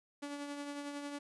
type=tone with tremolo; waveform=sawtooth; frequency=287.3 Hz; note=D4; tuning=38 cents flat; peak=-35 dBFS; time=0.22-1.19 s; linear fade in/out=10 ms; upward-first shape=triangle; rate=11 Hz; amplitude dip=45%; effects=resampled to 24000 Hz + 12-bit